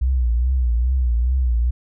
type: tone with vibrato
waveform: sine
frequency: 61.5 Hz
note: B1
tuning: 7 cents flat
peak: -15 dBFS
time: 0.01-1.71 s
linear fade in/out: 10 ms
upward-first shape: triangle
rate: 2.4 Hz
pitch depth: 130 cents each way
effects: none